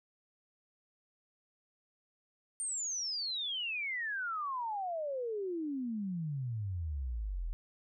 sine exponential sweep, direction down, 8970 to 38.14 Hz, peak -34 dBFS, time 2.6-7.53 s, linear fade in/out 0 ms, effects none

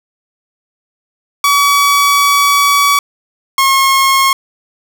sawtooth tone pair in turn, 1138 / 1081.1 Hz, C#6 / C#6, +45 / -44 cents, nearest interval minor second, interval 89 cents, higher first, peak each -4 dBFS, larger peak neither, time 1.44-2.99 / 3.58-4.33 s, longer first, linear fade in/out 2 ms, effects none

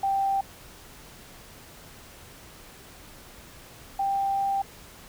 sine tone pair in turn, 784 / 787.9 Hz, G5 / G5, 0 / +9 cents, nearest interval unison, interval 9 cents, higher second, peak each -22 / -23 dBFS, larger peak first, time 0.03-0.41 / 3.99-4.62 s, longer second, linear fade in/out 5 ms, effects pink hiss -48 dBFS RMS until 5.08 s

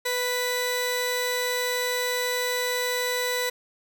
sawtooth tone pair together, 494.4 / 1977.6 Hz, B4 / B6, +2 / +2 cents, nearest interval 2 octaves, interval 2400 cents, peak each -23 dBFS, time 0.05-3.5 s, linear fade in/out 10 ms, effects none

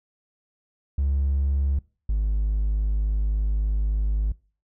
triangle tone pair in turn, 69.3 / 51.75 Hz, C#2 / G#1, 0 / -5 cents, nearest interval perfect fourth, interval 505 cents, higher first, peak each -17 dBFS, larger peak neither, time 0.98-1.79 / 2.09-4.32 s, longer second, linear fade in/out 5 ms, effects noise-tail reverb RT60 0.4 s tail -25 dB re dry + tanh soft clip ceiling -15 dBFS

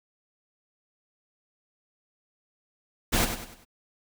pink noise with echo, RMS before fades -23 dBFS, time 3.12-3.26 s, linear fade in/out 20 ms, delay 98 ms, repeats 4, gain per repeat -8 dB, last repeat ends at 3.652 s, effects none

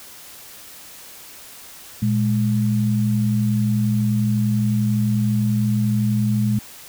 sine tone pair together, 117.1 / 208.6 Hz, A#2 / G#3, +8 / +8 cents, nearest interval minor seventh, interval 1000 cents, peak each -19 dBFS, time 2.02-6.59 s, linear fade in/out 5 ms, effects white hiss -41 dBFS RMS until 6.88 s

